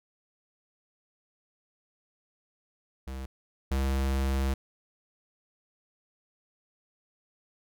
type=tone pair in turn; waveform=square; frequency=66 / 67.11 Hz; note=C2 / C2; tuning=+16 / +45 cents; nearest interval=unison; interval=29 cents; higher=second; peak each=-36 / -26 dBFS; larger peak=second; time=3.07-3.26 / 3.71-4.54 s; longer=second; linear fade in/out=5 ms; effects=none